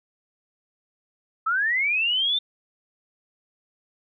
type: linear sweep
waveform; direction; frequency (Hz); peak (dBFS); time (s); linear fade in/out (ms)
sine; up; 1270 to 3600; -20; 1.46-2.39; 10
effects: none